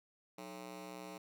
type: ring-modulated tone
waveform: 15% pulse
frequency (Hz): 245.9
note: B3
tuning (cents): -7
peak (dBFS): -37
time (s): 0.38-1.18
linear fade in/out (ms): 5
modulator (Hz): 62.3
effects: none